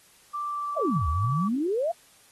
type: tone with pitch glide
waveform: sine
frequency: 1174.7 to 1150.5 Hz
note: D6 to D6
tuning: 0 to -36 cents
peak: -28 dBFS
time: 0.33-1.49 s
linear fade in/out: 20 ms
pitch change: -36 cents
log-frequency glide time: 0.44-1.03 s
type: exponential two-way sweep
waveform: sine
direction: down then up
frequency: 712 to 70.4 to 712 Hz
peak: -23 dBFS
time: 0.76-1.92 s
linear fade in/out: 10 ms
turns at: 1.08 s
effects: white hiss -57 dBFS RMS until 2.31 s + AAC 32 kbps